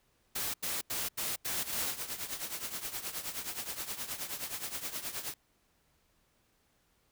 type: noise bursts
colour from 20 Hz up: white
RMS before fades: -35 dBFS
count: 6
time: 0.35-1.91 s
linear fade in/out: 10 ms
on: 190 ms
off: 84 ms
type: noise with tremolo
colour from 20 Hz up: white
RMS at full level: -36 dBFS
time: 1.57-5.34 s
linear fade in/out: 2 ms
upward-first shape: triangle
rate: 9.5 Hz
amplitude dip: 80%
effects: pink hiss -72 dBFS RMS until 7.11 s